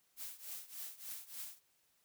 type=noise with tremolo; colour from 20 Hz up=blue; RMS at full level=-44 dBFS; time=0.16-1.6 s; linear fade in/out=50 ms; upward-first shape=triangle; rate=3.4 Hz; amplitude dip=90%; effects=white hiss -75 dBFS RMS until 2.04 s